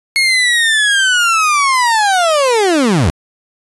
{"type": "linear sweep", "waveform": "30% pulse", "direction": "down", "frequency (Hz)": [2179, 66], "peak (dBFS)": -7, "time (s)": [0.16, 3.1], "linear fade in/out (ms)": 0, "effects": ["resampled to 24000 Hz"]}